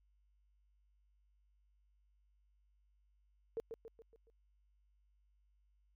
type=tone with echo; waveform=sine; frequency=453.5 Hz; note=A#4; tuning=48 cents flat; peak=-36 dBFS; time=3.57-3.6 s; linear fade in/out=0 ms; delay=140 ms; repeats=5; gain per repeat=-6 dB; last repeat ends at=4.3 s; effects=added 50 Hz sine -70 dBFS peak until 5.95 s + MP3 96 kbps